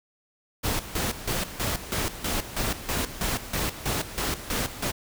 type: noise with tremolo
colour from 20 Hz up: pink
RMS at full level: -27 dBFS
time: 0.63-4.92 s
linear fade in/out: 20 ms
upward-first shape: square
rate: 3.1 Hz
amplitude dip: 75%
effects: none